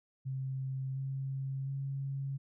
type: tone with pitch steps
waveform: sine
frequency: 132.8 / 134.89 / 137.01 Hz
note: C3 / C#3 / C#3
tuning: +26 / -47 / -20 cents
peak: -34 dBFS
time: 0.25-2.38 s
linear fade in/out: 20 ms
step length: 710 ms
effects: none